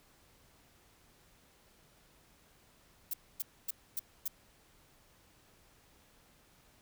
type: noise bursts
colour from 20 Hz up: violet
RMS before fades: -35 dBFS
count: 5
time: 3.11-4.28 s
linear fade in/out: 5 ms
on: 26 ms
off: 260 ms
effects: pink hiss -65 dBFS RMS until 6.81 s